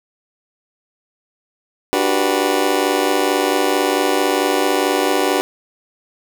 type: chord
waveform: 25% pulse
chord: G major seventh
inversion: second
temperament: just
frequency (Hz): 294 / 367.5 / 392 / 490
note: D4 / F#4 / G4 / B4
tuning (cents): +2 / -12 / 0 / -14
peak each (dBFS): -17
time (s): 1.93-5.41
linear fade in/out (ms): 0
effects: none